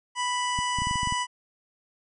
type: harmonic tone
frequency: 987.8 Hz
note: B5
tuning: in tune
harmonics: 1 / 2 / 3 / 5 / 6 / 7 / 8 / 9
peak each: -27 / -33 / -33 / -42 / -40 / -46 / -41 / -42 dBFS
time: 0.15-1.27 s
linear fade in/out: 50 ms
type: clicks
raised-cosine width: 5 ms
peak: -21 dBFS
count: 9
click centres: 0.589 / 0.787 / 0.82 / 0.871 / 0.911 / 0.957 / 1.032 / 1.073 / 1.124 s
effects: none